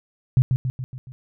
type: tone with echo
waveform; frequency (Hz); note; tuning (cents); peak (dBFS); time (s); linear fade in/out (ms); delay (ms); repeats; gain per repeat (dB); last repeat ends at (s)
sine; 128.2; C3; -35; -11; 0.37-0.42; 0; 140; 5; -5; 1.12
effects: none